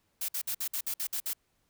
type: noise bursts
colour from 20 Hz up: blue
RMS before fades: -33 dBFS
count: 9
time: 0.21-1.333 s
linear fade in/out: 5 ms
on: 75 ms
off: 56 ms
effects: pink hiss -74 dBFS RMS until 1.69 s